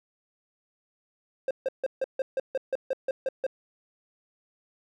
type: tone bursts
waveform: triangle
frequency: 529 Hz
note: C5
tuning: 19 cents sharp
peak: -22 dBFS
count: 12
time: 1.48-3.466 s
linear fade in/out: 2 ms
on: 28 ms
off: 150 ms
effects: none